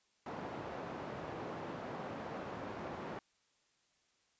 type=band-pass noise; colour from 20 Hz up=white; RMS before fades=-44 dBFS; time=0.26-3.19 s; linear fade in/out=2 ms; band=110 to 820 Hz; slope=12 dB/octave; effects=white hiss -75 dBFS RMS until 4.39 s + resampled to 16000 Hz